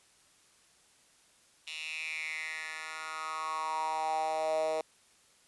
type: tone with high-pass filter sweep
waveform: 10% pulse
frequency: 157.8 Hz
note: D#3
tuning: 25 cents sharp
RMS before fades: -35 dBFS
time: 1.67-4.81 s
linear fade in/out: 2 ms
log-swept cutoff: 3000 to 550 Hz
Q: 6.3
effects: white hiss -64 dBFS RMS until 5.47 s + resampled to 24000 Hz

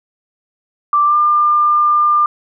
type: tone with pitch glide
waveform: sine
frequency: 1174.7 to 1198.7 Hz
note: D6 to D6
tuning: 0 to +35 cents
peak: -9 dBFS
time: 0.93-2.26 s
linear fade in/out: 2 ms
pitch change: +35 cents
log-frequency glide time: 1.05-1.16 s
effects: none

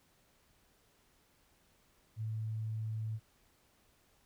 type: tone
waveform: sine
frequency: 110 Hz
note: A2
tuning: in tune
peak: -35 dBFS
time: 2.16-3.2 s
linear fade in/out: 50 ms
effects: pink hiss -70 dBFS RMS until 4.25 s

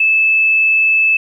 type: tone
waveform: sine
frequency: 2619 Hz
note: E7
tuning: 12 cents flat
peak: -9 dBFS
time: 0-1.17 s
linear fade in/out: 5 ms
effects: 8-bit

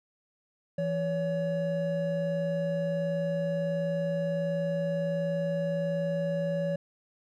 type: tone pair together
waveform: triangle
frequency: 167.8 / 564.8 Hz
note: E3 / C#5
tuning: +31 / +32 cents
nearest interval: octave + major sixth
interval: 2101 cents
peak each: -29 / -27 dBFS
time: 0.78-6.76 s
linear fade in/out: 5 ms
effects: none

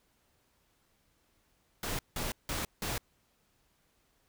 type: noise bursts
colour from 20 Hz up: pink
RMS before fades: -35 dBFS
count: 4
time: 1.83-2.98 s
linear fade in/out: 2 ms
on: 160 ms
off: 170 ms
effects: pink hiss -72 dBFS RMS until 4.28 s

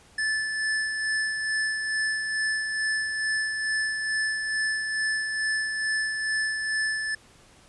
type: tone with tremolo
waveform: square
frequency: 1745 Hz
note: A6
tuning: 15 cents flat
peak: -24 dBFS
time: 0.18-7.15 s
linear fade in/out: 5 ms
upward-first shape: sine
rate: 2.3 Hz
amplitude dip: 40%
effects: pink hiss -55 dBFS RMS until 7.68 s + resampled to 24000 Hz

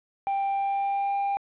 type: tone with pitch glide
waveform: triangle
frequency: 789 to 798.2 Hz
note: G5 to G5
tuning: +11 to +31 cents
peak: -22 dBFS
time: 0.27-1.37 s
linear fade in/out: 0 ms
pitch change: +20 cents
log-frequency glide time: 0.48-1.16 s
effects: resampled to 8000 Hz + 9-bit

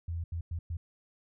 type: tone bursts at uneven times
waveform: sine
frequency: 84.1 Hz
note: E2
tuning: 35 cents sharp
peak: -32 dBFS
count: 4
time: 0.08-0.24 / 0.32-0.41 / 0.51-0.59 / 0.7-0.77 s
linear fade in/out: 5 ms
effects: none

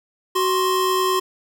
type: tone pair together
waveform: square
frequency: 373.7 / 1052 Hz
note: F#4 / C6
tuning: +17 / +9 cents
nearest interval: octave + tritone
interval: 1792 cents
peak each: -21 dBFS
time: 0.35-1.2 s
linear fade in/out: 10 ms
effects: none

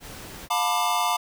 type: noise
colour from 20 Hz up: pink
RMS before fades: -40 dBFS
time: 0-0.49 s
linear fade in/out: 50 ms
type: chord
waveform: square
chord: B half-diminished seventh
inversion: second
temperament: just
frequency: 711.2 / 889 / 987.8 / 1185.3 Hz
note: F5 / A5 / B5 / D6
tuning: +31 / +18 / 0 / +16 cents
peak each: -28 dBFS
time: 0.5-1.17 s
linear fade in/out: 10 ms
effects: none

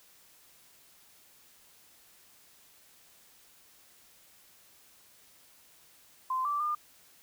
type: tone with pitch steps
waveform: sine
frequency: 1035 / 1167 / 1206 Hz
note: C6 / D6 / D6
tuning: -19 / -11 / +46 cents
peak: -28 dBFS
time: 6.3-6.75 s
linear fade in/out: 5 ms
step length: 150 ms
effects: white hiss -60 dBFS RMS until 7.22 s

